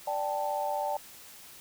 sine chord, D suspended fourth, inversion none, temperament equal, 587.3 / 784 / 880 Hz, D5 / G5 / A5, 0 / 0 / 0 cents, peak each -33 dBFS, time 0.07-0.97 s, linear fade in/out 5 ms, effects white hiss -50 dBFS RMS until 1.6 s

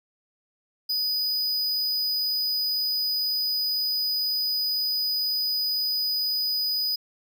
square tone, 4971 Hz, D#8, 2 cents flat, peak -24 dBFS, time 0.89-6.96 s, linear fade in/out 10 ms, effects none

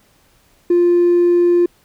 sine tone with hard clipping, 349.2 Hz, F4, in tune, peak -10 dBFS, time 0.7-1.66 s, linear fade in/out 5 ms, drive 1 dB, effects pink hiss -55 dBFS RMS until 1.84 s

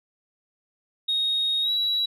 sine tone with pitch glide, 3738 to 3903 Hz, A#7 to B7, +4 to -21 cents, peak -20 dBFS, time 1.08-2.06 s, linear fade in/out 10 ms, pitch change +75 cents, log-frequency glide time 1.62-1.71 s, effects tanh soft clip ceiling -18 dBFS

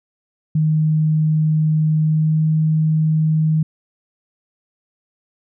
sine tone with pitch glide, 155.56 to 156.82 Hz, D#3 to D#3, 0 to +14 cents, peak -13 dBFS, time 0.55-3.63 s, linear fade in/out 5 ms, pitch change +14 cents, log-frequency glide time 2.01-2.44 s, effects none

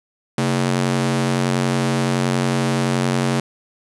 sawtooth ring-modulated tone, 181.5 Hz, F#3, 33 cents flat, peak -10 dBFS, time 0.38-3.4 s, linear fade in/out 0 ms, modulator 45.7 Hz, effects resampled to 24000 Hz + 7-bit

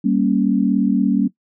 sine chord, G diminished, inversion none, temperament equal, 196 / 233.1 / 277.2 Hz, G3 / Bb3 / Db4, 0 / 0 / 0 cents, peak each -18 dBFS, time 0.04-1.28 s, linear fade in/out 10 ms, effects noise-tail reverb RT60 0.1 s tail -17 dB re dry

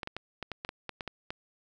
clicks, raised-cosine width 0.3 ms, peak -20 dBFS, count 11, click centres 0.032 / 0.074 / 0.166 / 0.427 / 0.517 / 0.649 / 0.691 / 0.893 / 1.008 / 1.077 / 1.305 s, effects none

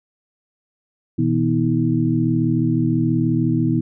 sine tone cluster, 121.6 / 160.4 / 246.6 / 320.9 Hz, B2 / E3 / B3 / E4, -26 / -47 / -2 / -46 cents, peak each -21 dBFS, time 1.18-3.81 s, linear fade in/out 10 ms, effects none

